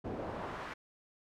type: noise with band-pass filter sweep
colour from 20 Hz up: brown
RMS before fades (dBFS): -41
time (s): 0.04-0.74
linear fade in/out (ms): 10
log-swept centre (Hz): 420 to 1700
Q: 1
effects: none